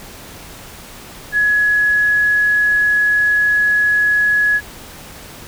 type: tone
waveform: sine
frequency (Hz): 1685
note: G#6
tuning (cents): +25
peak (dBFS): -11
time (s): 1.32-4.61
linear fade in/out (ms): 50
effects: pink hiss -36 dBFS RMS until 5.47 s